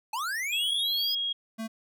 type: linear sweep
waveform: square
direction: up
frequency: 830 to 5090 Hz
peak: -30 dBFS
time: 0.13-1.15 s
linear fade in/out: 5 ms
type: tone with pitch glide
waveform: sine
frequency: 3322 to 3280 Hz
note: G#7 to G#7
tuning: 0 to -22 cents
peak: -27 dBFS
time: 0.52-1.33 s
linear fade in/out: 10 ms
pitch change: -22 cents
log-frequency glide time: 0.75-1.02 s
type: tone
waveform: square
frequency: 223.5 Hz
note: A3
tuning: 27 cents sharp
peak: -33 dBFS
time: 1.58-1.68 s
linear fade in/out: 20 ms
effects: none